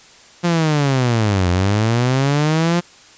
sawtooth linear two-way sweep, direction down then up, 176.2 to 86.8 to 176.2 Hz, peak -10 dBFS, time 0.43-2.81 s, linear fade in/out 20 ms, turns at 1.49 s, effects white hiss -45 dBFS RMS until 3.17 s + resampled to 16000 Hz

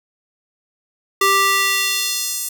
square tone with high-pass filter sweep, 392 Hz, G4, in tune, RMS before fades -18 dBFS, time 1.21-2.49 s, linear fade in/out 5 ms, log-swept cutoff 790 to 8500 Hz, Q 1.1, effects none

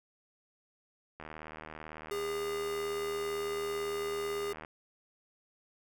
click train, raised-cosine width 0.5 ms, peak -29 dBFS, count 270, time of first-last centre 1.2-4.649 s, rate 78 Hz
square tone, 406.4 Hz, G#4, 38 cents flat, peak -34 dBFS, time 2.11-4.53 s, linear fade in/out 5 ms
effects none

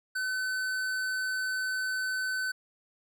sine tone with tanh clipping, 1517 Hz, F#6, 43 cents sharp, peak -31 dBFS, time 0.15-2.52 s, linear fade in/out 10 ms, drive 16 dB, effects none

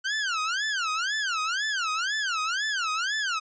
sawtooth tone with vibrato, 1480 Hz, F#6, in tune, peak -22 dBFS, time 0.04-3.4 s, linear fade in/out 20 ms, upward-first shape sine, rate 2 Hz, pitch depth 290 cents each way, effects resampled to 16000 Hz

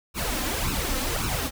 pink noise with flanger, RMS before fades -27 dBFS, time 0.14-1.51 s, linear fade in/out 50 ms, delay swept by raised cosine 0.75 to 3.85 ms, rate 1.8 Hz, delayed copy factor +0.8, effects none

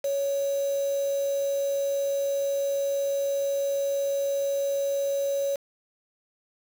sine tone with quantisation, 557 Hz, C#5, 8 cents sharp, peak -24 dBFS, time 0.04-5.56 s, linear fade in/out 5 ms, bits 6, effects none

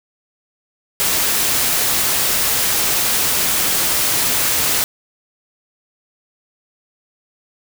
white noise, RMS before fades -17 dBFS, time 1-4.84 s, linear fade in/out 0 ms, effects none

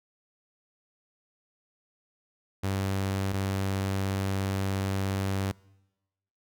sawtooth tone pair in turn, 97 / 97 Hz, G2 / G2, -18 / -18 cents, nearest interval unison, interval 0 cents, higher neither, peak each -23 / -23 dBFS, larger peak neither, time 2.63-3.33 / 3.33-5.52 s, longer second, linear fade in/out 10 ms, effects noise-tail reverb RT60 1.0 s tail -24 dB re dry

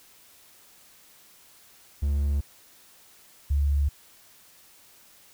triangle / sine tone pair in turn, 71.2 / 71.2 Hz, C#2 / C#2, +47 / +47 cents, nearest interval unison, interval 0 cents, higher neither, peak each -20 dBFS, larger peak neither, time 2.02-2.41 / 3.5-3.89 s, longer neither, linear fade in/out 10 ms, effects white hiss -55 dBFS RMS until 5.33 s

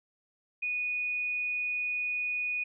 sine tone, 2475 Hz, D#7, 10 cents flat, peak -29 dBFS, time 0.62-2.64 s, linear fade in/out 10 ms, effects none

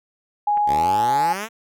sine tone with pitch glide, 829 to 844 Hz, G#5 to G#5, -3 to +28 cents, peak -16 dBFS, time 0.47-1.33 s, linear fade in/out 5 ms, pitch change +31 cents, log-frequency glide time 0.58-0.89 s
clicks, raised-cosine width 0.5 ms, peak -25 / -24 dBFS, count 2, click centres 0.571 / 0.576 s
5% pulse exponential sweep, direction up, 64.6 to 233.1 Hz, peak -15 dBFS, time 0.66-1.49 s, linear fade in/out 50 ms
effects none

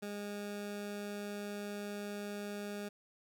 20% pulse tone, 205 Hz, G#3, 22 cents flat, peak -35 dBFS, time 0.02-2.89 s, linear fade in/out 10 ms, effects none

